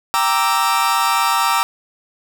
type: chord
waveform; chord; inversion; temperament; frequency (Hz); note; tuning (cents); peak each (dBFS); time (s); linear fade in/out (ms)
40% pulse; E half-diminished seventh; first; equal; 784 / 932.3 / 1174.7 / 1318.5; G5 / Bb5 / D6 / E6; 0 / 0 / 0 / 0; -22 / -18 / -19 / -19; 0.14-1.63; 0
effects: none